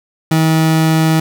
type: tone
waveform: 30% pulse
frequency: 159.7 Hz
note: D#3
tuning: 45 cents sharp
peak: -7 dBFS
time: 0.31-1.2 s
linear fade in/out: 5 ms
effects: none